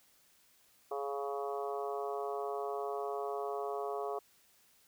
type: harmonic tone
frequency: 140 Hz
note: C#3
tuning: 18 cents sharp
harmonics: 3 / 4 / 5 / 6 / 7 / 8 / 9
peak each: -38 / -45 / -40 / -48 / -49 / -44 / -52 dBFS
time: 0.91-4.19 s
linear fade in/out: 5 ms
effects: white hiss -67 dBFS RMS until 4.87 s